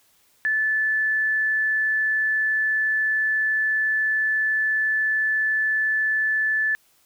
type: tone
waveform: sine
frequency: 1743 Hz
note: A6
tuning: 17 cents flat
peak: -19 dBFS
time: 0.45-6.75 s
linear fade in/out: 0 ms
effects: white hiss -61 dBFS RMS until 7.05 s